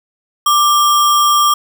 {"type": "tone with sample-and-hold", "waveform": "sine", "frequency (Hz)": 1180, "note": "D6", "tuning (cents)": 8, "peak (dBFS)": -8, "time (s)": [0.46, 1.54], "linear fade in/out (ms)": 5, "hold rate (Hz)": 4410, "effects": []}